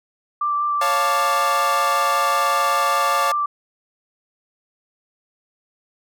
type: tone with vibrato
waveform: sine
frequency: 1174.7 Hz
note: D6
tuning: in tune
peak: -18 dBFS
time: 0.41-3.46 s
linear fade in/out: 5 ms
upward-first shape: sine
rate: 5.2 Hz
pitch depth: 12 cents each way
type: chord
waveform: sawtooth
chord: Db augmented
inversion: none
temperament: equal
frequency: 554.4 / 698.5 / 880 Hz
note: Db5 / F5 / A5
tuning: 0 / 0 / 0 cents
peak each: -21 dBFS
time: 0.81-3.32 s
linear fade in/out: 5 ms
effects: none